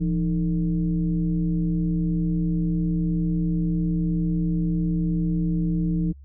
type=tone with frequency modulation; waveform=sine; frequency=170 Hz; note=F3; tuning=46 cents flat; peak=-20 dBFS; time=0-6.13 s; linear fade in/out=20 ms; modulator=139 Hz; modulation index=0.8; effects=added 69 Hz sine -42 dBFS peak until 6.24 s